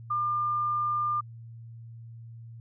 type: tone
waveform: sine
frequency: 1200 Hz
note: D6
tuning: 37 cents sharp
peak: -25 dBFS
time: 0.1-1.21 s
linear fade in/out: 10 ms
effects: added 115 Hz sine -42 dBFS peak until 2.6 s